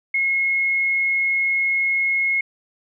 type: tone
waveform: sine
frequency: 2166 Hz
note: C#7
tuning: 41 cents flat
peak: -17 dBFS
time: 0.14-2.41 s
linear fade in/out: 5 ms
effects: none